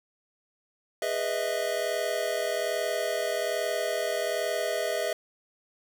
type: chord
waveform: square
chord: E major seventh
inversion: first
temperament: just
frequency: 412 / 494.4 / 618.1 / 659.3 Hz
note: G#4 / B4 / D#5 / E5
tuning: -14 / +2 / -12 / 0 cents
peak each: -36 / -35 / -32 / -32 dBFS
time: 1.02-5.13 s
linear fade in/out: 2 ms
effects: none